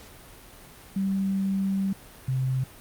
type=tone pair in turn; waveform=sine; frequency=194 / 130.49 Hz; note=G3 / C3; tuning=-18 / -4 cents; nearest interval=perfect fifth; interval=686 cents; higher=first; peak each=-23 dBFS; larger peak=neither; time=0.96-1.93 / 2.28-2.64 s; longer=first; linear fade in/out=5 ms; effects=pink hiss -48 dBFS RMS until 2.8 s + Opus 48 kbps